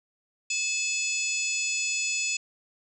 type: harmonic tone with a mistuned harmonic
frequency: 863 Hz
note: A5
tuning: 34 cents flat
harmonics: 3 / 4 / 5 / 6 / 7 / 8 / 9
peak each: -29 / -39 / -40 / -36 / -41 / -30 / -39 dBFS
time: 0.5-2.37 s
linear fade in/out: 5 ms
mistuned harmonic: 6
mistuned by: -50 cents
effects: none